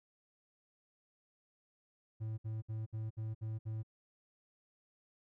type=tone bursts; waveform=triangle; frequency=110 Hz; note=A2; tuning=in tune; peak=-35 dBFS; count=7; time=2.2-3.832 s; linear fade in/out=20 ms; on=180 ms; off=62 ms; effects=none